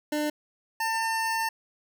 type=tone pair in turn; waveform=25% pulse; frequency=299.5 / 899.4 Hz; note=D4 / A5; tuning=+34 / +38 cents; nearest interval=octave + perfect fifth; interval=1904 cents; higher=second; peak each=-22 dBFS; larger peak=neither; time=0.12-0.3 / 0.8-1.49 s; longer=second; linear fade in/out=5 ms; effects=none